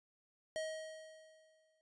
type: tone with exponential decay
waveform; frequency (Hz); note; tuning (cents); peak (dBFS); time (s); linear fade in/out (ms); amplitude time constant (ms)
square; 632; D#5; +27; -37; 0.56-1.81; 0; 270
effects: resampled to 22050 Hz